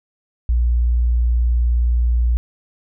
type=tone; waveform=sine; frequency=59.5 Hz; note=A#1; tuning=36 cents sharp; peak=-13 dBFS; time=0.49-2.37 s; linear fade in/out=0 ms; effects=none